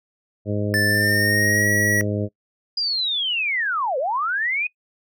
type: harmonic tone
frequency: 103.5 Hz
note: G#2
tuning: 5 cents flat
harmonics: 1 / 2 / 3 / 4 / 5 / 6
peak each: -24 / -27 / -29 / -30 / -31 / -32 dBFS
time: 0.45-2.29 s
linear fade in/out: 50 ms
type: tone with pitch glide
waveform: square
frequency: 1763 to 1922.6 Hz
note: A6 to B6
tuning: +3 to -47 cents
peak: -19 dBFS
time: 0.74-2.01 s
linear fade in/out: 0 ms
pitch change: +150 cents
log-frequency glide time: 0.86-1.7 s
type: linear two-way sweep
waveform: sine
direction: down then up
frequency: 4914 to 491.4 to 2522 Hz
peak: -20 dBFS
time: 2.77-4.67 s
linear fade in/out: 5 ms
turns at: 3.98 s
effects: noise-tail reverb RT60 0.1 s tail -22 dB re dry